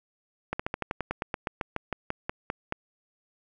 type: slowing click train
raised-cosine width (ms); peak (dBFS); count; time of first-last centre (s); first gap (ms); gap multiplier
0.5; -14; 18; 0.53-2.724; 65; 1.08
effects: none